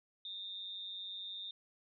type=tone with amplitude modulation; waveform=sine; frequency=3658 Hz; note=A#7; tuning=33 cents flat; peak=-39 dBFS; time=0.25-1.51 s; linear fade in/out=2 ms; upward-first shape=sine; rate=193 Hz; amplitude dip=65%; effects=none